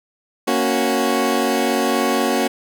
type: chord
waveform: 20% pulse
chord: F# major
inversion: first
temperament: equal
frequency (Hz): 233.1 / 277.2 / 370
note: A#3 / C#4 / F#4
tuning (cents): 0 / 0 / 0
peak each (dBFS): -16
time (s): 0.47-2.48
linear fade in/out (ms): 10
effects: none